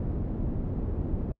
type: low-pass noise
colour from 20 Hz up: pink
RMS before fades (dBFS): -30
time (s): 0-1.32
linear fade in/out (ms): 2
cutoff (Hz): 310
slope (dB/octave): 12
effects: noise-tail reverb RT60 0.1 s tail -26 dB re dry

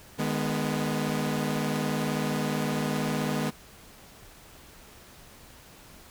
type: chord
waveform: sawtooth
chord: G# minor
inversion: second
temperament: equal with one note detuned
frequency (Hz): 152.45 / 207.7 / 246.9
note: D#3 / G#3 / B3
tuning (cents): -35 / 0 / 0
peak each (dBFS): -27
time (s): 0.18-3.51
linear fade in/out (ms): 20
effects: pink hiss -51 dBFS RMS until 6.1 s

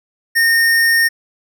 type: tone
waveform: square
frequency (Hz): 1836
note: A#6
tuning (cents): -27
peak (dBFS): -11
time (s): 0.35-1.09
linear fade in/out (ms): 20
effects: none

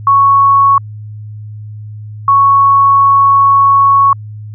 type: tone bursts at uneven times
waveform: sine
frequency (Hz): 1108.7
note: C#6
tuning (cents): 0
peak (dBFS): -4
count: 2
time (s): 0.07-0.78 / 2.28-4.13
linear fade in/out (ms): 2
effects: added 106 Hz sine -24 dBFS peak until 4.54 s

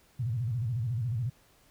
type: tone with vibrato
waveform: sine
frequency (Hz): 117.5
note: A#2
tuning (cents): +14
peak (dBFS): -28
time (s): 0.19-1.3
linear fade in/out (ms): 10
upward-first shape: square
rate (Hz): 14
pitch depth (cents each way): 150
effects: pink hiss -63 dBFS RMS until 1.7 s

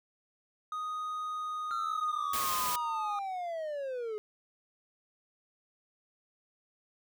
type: tone with pitch glide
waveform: triangle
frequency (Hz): 1244.5 to 1236.6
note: D#6 to D#6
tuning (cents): 0 to -11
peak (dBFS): -32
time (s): 0.72-3.19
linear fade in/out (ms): 2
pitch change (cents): -11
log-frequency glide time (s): 1.25-1.94
type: linear sweep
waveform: triangle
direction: down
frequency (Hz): 1374 to 415.3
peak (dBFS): -32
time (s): 1.71-4.18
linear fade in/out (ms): 0
type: noise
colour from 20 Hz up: white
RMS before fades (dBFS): -35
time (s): 2.33-2.76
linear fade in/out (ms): 5
effects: none

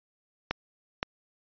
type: clicks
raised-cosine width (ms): 0.3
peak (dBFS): -11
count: 2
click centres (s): 0.51 / 1.029
effects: resampled to 11025 Hz

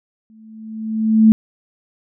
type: tone with exponential growth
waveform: sine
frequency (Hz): 219.7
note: A3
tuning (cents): -2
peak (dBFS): -4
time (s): 0.3-1.32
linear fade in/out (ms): 0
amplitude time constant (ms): 220
effects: none

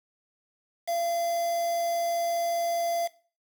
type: tone with quantisation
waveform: triangle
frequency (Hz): 683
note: F5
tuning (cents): -39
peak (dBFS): -24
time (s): 0.87-3.08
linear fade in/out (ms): 20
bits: 6
effects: noise-tail reverb RT60 0.4 s tail -19 dB re dry

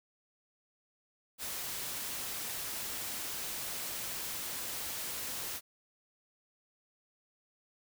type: noise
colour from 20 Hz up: white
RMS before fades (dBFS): -39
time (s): 1.38-5.61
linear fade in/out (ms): 50
effects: none

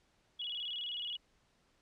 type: tone with vibrato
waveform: sine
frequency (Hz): 3124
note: G7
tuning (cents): -7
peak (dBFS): -37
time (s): 0.39-1.17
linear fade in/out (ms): 10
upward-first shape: square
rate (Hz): 19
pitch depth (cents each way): 120
effects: pink hiss -72 dBFS RMS until 1.81 s + low-pass 7000 Hz 12 dB/octave

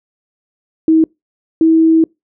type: tone pair in turn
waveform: sine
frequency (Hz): 320 / 323.5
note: D#4 / E4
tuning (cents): +49 / -32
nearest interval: unison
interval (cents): 19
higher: second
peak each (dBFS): -6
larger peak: neither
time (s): 0.88-1.04 / 1.61-2.04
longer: second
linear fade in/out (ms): 2
effects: noise-tail reverb RT60 0.2 s tail -26 dB re dry

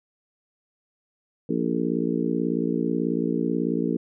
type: harmonic tone with a mistuned harmonic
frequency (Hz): 58.27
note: A#1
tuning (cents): 0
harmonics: 3 / 4 / 5 / 6 / 7 / 8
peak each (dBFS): -29 / -27 / -27 / -31 / -32 / -32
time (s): 1.49-3.97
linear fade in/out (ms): 5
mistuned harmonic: 8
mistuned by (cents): -45
effects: none

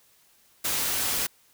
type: noise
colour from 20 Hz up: white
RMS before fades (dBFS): -27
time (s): 0.64-1.27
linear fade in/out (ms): 10
effects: white hiss -61 dBFS RMS until 1.53 s

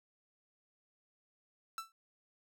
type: tone with exponential decay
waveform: 45% pulse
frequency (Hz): 1330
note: E6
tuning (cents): +15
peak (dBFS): -35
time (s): 1.78-1.92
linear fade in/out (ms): 1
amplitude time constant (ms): 30
effects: none

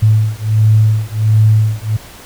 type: beating tone pair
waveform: sine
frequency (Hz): 107.8 / 109.2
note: A2 / A2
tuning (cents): -35 / -13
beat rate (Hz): 1.4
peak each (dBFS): -11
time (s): 0.02-1.97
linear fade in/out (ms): 10
effects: pink hiss -36 dBFS RMS until 2.25 s

